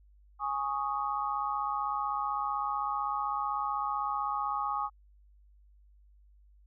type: chord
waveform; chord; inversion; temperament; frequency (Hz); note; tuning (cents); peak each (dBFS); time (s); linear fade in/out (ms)
sine; Ab suspended fourth; none; equal; 830.6 / 1108.7 / 1244.5; Ab5 / Db6 / Eb6; 0 / 0 / 0; -34; 0.39-4.9; 50
effects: added 50 Hz sine -57 dBFS peak until 6.66 s